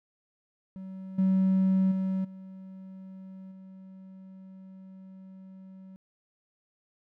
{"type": "tone with level steps", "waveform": "triangle", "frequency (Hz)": 189.6, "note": "F#3", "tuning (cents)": 43, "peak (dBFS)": [-36, -18, -24, -40, -43], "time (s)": [0.76, 5.96], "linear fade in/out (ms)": 0, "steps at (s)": [1.18, 1.91, 2.24, 3.51], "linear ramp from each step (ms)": 10, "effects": ["tanh soft clip ceiling -16 dBFS"]}